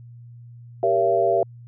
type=chord; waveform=sine; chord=G diminished seventh; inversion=none; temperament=just; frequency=392 / 470.4 / 564.5 / 677.4 Hz; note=G4 / Bb4 / Db5 / Fb5; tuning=0 / +16 / +31 / +47 cents; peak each=-23 / -24 / -25 / -19 dBFS; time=0.83-1.43 s; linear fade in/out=2 ms; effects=added 119 Hz sine -40 dBFS peak until 1.67 s